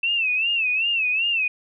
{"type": "tone with vibrato", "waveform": "sine", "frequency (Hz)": 2644, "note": "E7", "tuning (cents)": 5, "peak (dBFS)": -19, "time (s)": [0.03, 1.48], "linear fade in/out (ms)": 5, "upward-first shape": "sine", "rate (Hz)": 2.6, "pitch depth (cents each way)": 120, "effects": []}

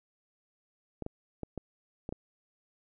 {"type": "clicks", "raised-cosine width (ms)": 2, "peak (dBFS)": -23, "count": 6, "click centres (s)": [1.023, 1.064, 1.433, 1.577, 2.091, 2.125], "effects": []}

